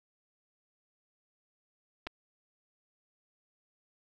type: clicks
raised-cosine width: 0.3 ms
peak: -23 dBFS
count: 2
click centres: 2.068 / 2.071 s
effects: none